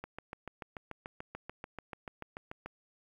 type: click train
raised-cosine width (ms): 0.5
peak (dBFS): -26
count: 19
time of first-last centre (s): 0.04-2.66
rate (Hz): 6.87
effects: 10-bit